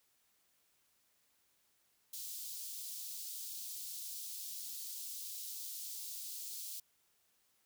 white high-pass noise, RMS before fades -45 dBFS, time 2.13-6.8 s, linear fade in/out 5 ms, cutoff 3800 Hz, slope 24 dB/octave, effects white hiss -75 dBFS RMS until 7.65 s

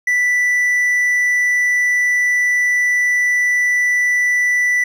triangle tone, 1974 Hz, B6, 1 cent flat, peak -11 dBFS, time 0.07-4.84 s, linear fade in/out 5 ms, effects none

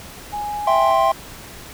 sine tone, 830.6 Hz, G#5, in tune, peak -23 dBFS, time 0.32-0.92 s, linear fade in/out 20 ms
triangle chord, C major, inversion first, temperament equal with one note detuned, 659.3 / 784 / 1050.7 Hz, E5 / G5 / C6, 0 / 0 / +7 cents, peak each -16 dBFS, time 0.67-1.12 s, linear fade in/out 5 ms
effects pink hiss -38 dBFS RMS until 1.73 s

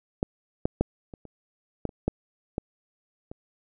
clicks, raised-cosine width 2 ms, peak -11 / -9 / -8 / -27 / -30 / -13 / -30 / -10 / -14 / -25 dBFS, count 10, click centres 0.229 / 0.655 / 0.81 / 1.138 / 1.253 / 1.853 / 1.892 / 2.08 / 2.581 / 3.315 s, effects none

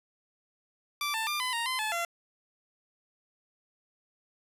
15% pulse tone with pitch steps, 1170 / 889 / 1195 / 1010 / 931 / 1028 / 864 / 684 Hz, D6 / A5 / D6 / B5 / A#5 / C6 / A5 / F5, -7 / +18 / +30 / +39 / -2 / -31 / -32 / -36 cents, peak -23 dBFS, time 1.01-2.05 s, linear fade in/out 2 ms, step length 130 ms, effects resampled to 32000 Hz

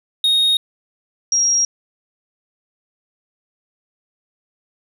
triangle / sine tone pair in turn, 3729 / 5632 Hz, A#7 / F8, 0 / +14 cents, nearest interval perfect fifth, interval 714 cents, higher second, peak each -11 / -13 dBFS, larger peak first, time 0.24-0.57 / 1.32-1.65 s, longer neither, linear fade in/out 2 ms, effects none

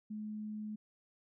sine tone, 213.1 Hz, G#3, 45 cents sharp, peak -39 dBFS, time 0.1-0.76 s, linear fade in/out 10 ms, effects none

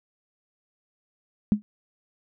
sine tone with exponential decay, 208.6 Hz, G#3, 8 cents sharp, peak -12 dBFS, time 1.52-1.62 s, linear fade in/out 0 ms, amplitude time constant 21 ms, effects none

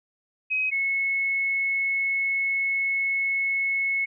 sine tone pair in turn, 2532 / 2192 Hz, D#7 / C#7, +30 / -20 cents, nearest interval major second, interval 250 cents, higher first, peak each -22 dBFS, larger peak neither, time 0.5-0.71 / 0.71-4.06 s, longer second, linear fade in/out 20 ms, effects none

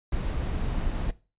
brown noise, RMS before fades -28 dBFS, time 0.12-1.11 s, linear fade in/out 5 ms, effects noise-tail reverb RT60 0.3 s tail -18 dB re dry + resampled to 8000 Hz

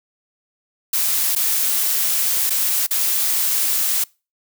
blue noise with dropouts, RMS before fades -19 dBFS, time 0.93-4.04 s, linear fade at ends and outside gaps 5 ms, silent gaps 1.352-1.361 / 2.497-2.504 / 2.866-2.908 s, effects noise-tail reverb RT60 0.3 s tail -25 dB re dry

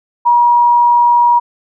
sine tone, 957 Hz, A#5, 45 cents sharp, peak -6 dBFS, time 0.25-1.4 s, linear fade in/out 20 ms, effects none

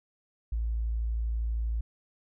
triangle tone with tanh clipping, 56.3 Hz, A1, 40 cents sharp, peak -27 dBFS, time 0.52-1.81 s, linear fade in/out 5 ms, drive 4 dB, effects none

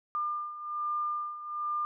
sine beating tone pair, 1200 / 1201.2 Hz, D6 / D6, +37 / +39 cents, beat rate 1.2 Hz, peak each -37 / -32 dBFS, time 0.15-1.85 s, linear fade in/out 0 ms, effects none

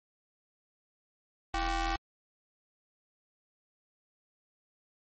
sawtooth ring-modulated tone, 373.2 Hz, F#4, 15 cents sharp, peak -22 dBFS, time 1.54-1.96 s, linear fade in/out 2 ms, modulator 415 Hz, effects low-pass 6000 Hz 12 dB/octave + MP3 32 kbps

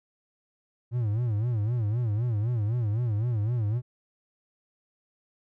triangle tone with vibrato, 112.6 Hz, A2, 40 cents sharp, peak -22 dBFS, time 0.91-3.82 s, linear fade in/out 50 ms, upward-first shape sine, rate 3.9 Hz, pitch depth 170 cents each way, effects none

